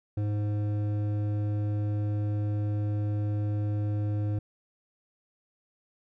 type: tone with hard clipping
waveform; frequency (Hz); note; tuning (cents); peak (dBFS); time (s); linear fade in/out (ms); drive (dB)
sine; 104.2; G#2; +6; -28; 0.17-4.39; 5; 10
effects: none